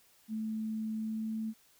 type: tone with pitch glide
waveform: sine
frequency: 219 to 220.5 Hz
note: A3 to A3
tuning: -8 to +4 cents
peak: -33 dBFS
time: 0.28-1.54 s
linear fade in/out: 50 ms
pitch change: +12 cents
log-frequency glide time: 0.96-1.33 s
effects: white hiss -65 dBFS RMS until 1.79 s